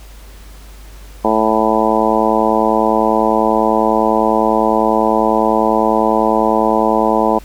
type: harmonic tone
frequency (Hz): 110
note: A2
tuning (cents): 0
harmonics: 2 / 3 / 4 / 5 / 6 / 7 / 8 / 9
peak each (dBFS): -19 / -19 / -19 / -19 / -19 / -19 / -19 / -19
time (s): 1.24-7.39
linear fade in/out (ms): 10
effects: added 50 Hz sine -34 dBFS peak until 7.44 s + pink hiss -43 dBFS RMS until 7.44 s